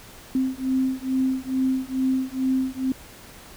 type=beating tone pair; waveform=sine; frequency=260.4 / 262.7 Hz; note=C4 / C4; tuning=-8 / +7 cents; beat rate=2.3 Hz; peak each=-24 dBFS; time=0.35-2.92 s; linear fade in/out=2 ms; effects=pink hiss -45 dBFS RMS until 3.56 s